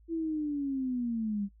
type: linear sweep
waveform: sine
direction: down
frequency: 334.9 to 196 Hz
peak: -29 dBFS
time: 0.08-1.49 s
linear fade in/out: 50 ms
effects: noise-tail reverb RT60 0.1 s tail -22 dB re dry + added 54 Hz sine -56 dBFS peak until 1.6 s